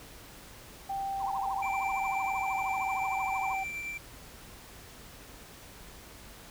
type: tone with pitch glide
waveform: sine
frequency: 784 to 770.1 Hz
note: G5 to G5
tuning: 0 to -31 cents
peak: -31 dBFS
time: 0.89-3.64 s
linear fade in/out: 10 ms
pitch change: -31 cents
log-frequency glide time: 1.06-2.84 s
type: tone with vibrato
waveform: sine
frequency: 928 Hz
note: A#5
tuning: 8 cents flat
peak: -34 dBFS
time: 1.19-3.58 s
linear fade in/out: 50 ms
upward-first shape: triangle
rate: 13 Hz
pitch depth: 300 cents each way
type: tone with tremolo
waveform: triangle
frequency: 2349 Hz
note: D7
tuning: in tune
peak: -32 dBFS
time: 1.62-3.98 s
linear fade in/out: 10 ms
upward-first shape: triangle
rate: 9.4 Hz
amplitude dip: 35%
effects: added 50 Hz sine -57 dBFS peak until 6.5 s + pink hiss -50 dBFS RMS until 6.5 s